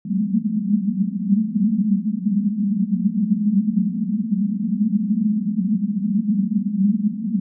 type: band-pass noise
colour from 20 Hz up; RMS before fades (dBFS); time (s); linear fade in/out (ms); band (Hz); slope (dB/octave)
white; -20; 0.05-7.4; 10; 190 to 220; 96
effects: none